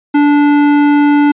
sine tone with hard clipping, 291 Hz, D4, 16 cents flat, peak -8 dBFS, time 0.14-1.32 s, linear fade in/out 10 ms, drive 14 dB, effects resampled to 8000 Hz

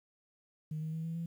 sine tone with pitch steps, 154.9 / 157.97 / 161.11 / 164.3 / 167.56 Hz, D#3 / D#3 / E3 / E3 / E3, -7 / +27 / -39 / -5 / +29 cents, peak -34 dBFS, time 0.71-1.26 s, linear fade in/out 5 ms, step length 110 ms, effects tanh soft clip ceiling -31 dBFS + 11-bit

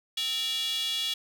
square tone with high-pass filter, 259.3 Hz, C4, 15 cents flat, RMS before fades -30 dBFS, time 0.17-1.14 s, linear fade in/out 5 ms, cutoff 3300 Hz, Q 6.6, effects none

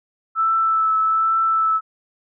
sine tone with vibrato, 1317 Hz, E6, 2 cents flat, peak -15 dBFS, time 0.35-1.81 s, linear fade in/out 50 ms, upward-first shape triangle, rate 1.2 Hz, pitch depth 19 cents each way, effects none

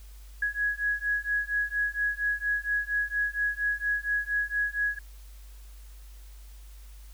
sine beating tone pair, 1667 / 1671.3 Hz, G#6 / G#6, +6 / +10 cents, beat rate 4.3 Hz, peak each -29 dBFS, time 0.42-4.99 s, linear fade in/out 5 ms, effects added 50 Hz sine -44 dBFS peak until 7.13 s + white hiss -58 dBFS RMS until 7.13 s

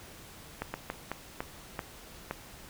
slowing click train, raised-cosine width 0.5 ms, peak -18 dBFS, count 7, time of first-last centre 0.62-2.31 s, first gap 120 ms, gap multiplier 1.34, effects pink hiss -50 dBFS RMS until 2.69 s

